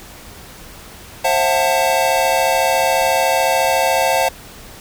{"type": "chord", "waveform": "square", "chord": "F# half-diminished seventh", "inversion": "second", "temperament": "just", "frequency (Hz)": [532.8, 666, 740, 888], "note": ["C5", "E5", "F#5", "A5"], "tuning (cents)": [31, 18, 0, 16], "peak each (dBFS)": -20, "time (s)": [1.24, 4.29], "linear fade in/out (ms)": 10, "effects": ["pink hiss -38 dBFS RMS until 4.8 s"]}